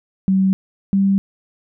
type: tone pair in turn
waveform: sine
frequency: 191 / 195.8 Hz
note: G3 / G3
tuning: -45 / -2 cents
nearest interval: unison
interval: 43 cents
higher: second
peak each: -12 dBFS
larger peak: neither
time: 0.28-0.53 / 0.93-1.18 s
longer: neither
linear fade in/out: 0 ms
effects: none